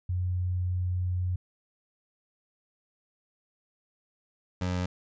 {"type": "tone pair in turn", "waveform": ["sine", "25% pulse"], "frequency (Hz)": [90.4, 90.4], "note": ["F#2", "F#2"], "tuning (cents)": [-40, -40], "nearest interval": "unison", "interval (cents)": 0, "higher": "neither", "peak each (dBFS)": [-26, -24], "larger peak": "second", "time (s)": [[0.09, 1.36], [4.61, 4.86]], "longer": "first", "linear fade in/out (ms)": 5, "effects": ["resampled to 16000 Hz"]}